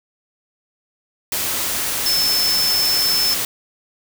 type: tone in noise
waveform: sine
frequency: 5274 Hz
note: E8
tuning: in tune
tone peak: -16 dBFS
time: 2.06-3.34 s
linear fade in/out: 2 ms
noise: white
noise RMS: -22 dBFS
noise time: 1.32-3.45 s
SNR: +3 dB
effects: none